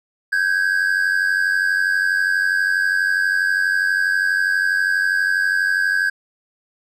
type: tone pair together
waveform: triangle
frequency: 1553 / 1645.3 Hz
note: G6 / G#6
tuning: -17 / -17 cents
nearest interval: minor second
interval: 100 cents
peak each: -17 dBFS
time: 0.32-6.1 s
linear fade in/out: 10 ms
effects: none